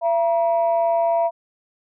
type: tone pair together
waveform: sine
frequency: 674.8 / 952 Hz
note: E5 / A#5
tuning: +40 / +36 cents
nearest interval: tritone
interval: 596 cents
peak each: -16 / -23 dBFS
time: 0.01-1.31 s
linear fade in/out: 50 ms
effects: tanh soft clip ceiling -10 dBFS